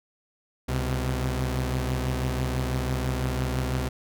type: tone pair together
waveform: sawtooth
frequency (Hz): 66.56 / 127.1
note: C2 / C3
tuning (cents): +30 / -50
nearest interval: major seventh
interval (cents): 1120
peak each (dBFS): -24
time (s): 0.68-3.89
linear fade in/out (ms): 10
effects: none